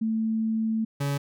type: tone pair in turn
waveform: sine / 40% pulse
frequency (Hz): 221.8 / 141.31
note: A3 / C#3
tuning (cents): +14 / +34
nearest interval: minor sixth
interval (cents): 780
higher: first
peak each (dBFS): -23 / -24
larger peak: first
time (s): 0.01-0.85 / 1-1.18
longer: first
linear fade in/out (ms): 10
effects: none